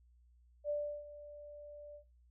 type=tone with ADSR envelope; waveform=sine; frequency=588 Hz; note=D5; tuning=2 cents sharp; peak=-32 dBFS; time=0.64-2.04 s; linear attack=57 ms; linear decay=340 ms; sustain=-16 dB; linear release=87 ms; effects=noise-tail reverb RT60 0.4 s tail -22 dB re dry + added 60 Hz sine -63 dBFS peak until 2.3 s